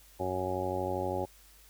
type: harmonic tone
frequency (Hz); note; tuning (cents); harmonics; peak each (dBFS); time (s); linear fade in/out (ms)
92.5; F#2; 0; 1 / 2 / 3 / 4 / 5 / 6 / 7 / 8 / 9; -39 / -44 / -41 / -36 / -43 / -36 / -44 / -41 / -37; 0.19-1.26; 20
effects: added 50 Hz sine -59 dBFS peak until 1.69 s + white hiss -59 dBFS RMS until 1.69 s